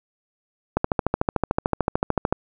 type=click train; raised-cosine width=1 ms; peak=-5 dBFS; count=22; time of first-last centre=0.77-2.326 s; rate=13.5 Hz; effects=none